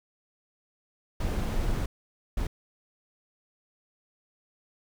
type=noise bursts at uneven times; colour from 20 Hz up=brown; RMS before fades=-28 dBFS; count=2; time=1.2-1.86 / 2.37-2.47 s; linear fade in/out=5 ms; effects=none